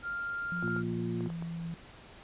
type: tone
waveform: sine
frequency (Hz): 1396.9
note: F6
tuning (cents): 0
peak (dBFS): -33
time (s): 0.02-0.83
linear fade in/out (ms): 50
type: tone with pitch glide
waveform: sine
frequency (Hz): 174.61 to 167.5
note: F3 to E3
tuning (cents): 0 to +28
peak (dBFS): -35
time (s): 0.52-1.74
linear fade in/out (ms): 0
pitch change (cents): -72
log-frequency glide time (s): 1.14-1.31
type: harmonic tone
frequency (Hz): 116.54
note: A#2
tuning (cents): 0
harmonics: 1 / 2 / 3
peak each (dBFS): -37 / -37 / -37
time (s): 0.62-1.29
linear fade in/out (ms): 20
type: clicks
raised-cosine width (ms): 1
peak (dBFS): -31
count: 7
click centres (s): 0.626 / 0.678 / 0.764 / 1.207 / 1.26 / 1.302 / 1.424
effects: pink hiss -52 dBFS RMS until 2.23 s + resampled to 8000 Hz